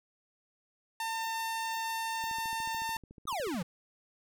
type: tone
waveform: sawtooth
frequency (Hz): 902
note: A5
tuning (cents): +43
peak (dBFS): -29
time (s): 1-2.97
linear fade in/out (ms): 2
type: click train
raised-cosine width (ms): 3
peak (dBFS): -38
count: 20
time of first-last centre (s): 2.24-3.617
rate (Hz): 13.8
type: exponential sweep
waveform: square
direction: down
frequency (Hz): 1300 to 156.1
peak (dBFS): -33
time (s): 3.27-3.63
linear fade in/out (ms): 10
effects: none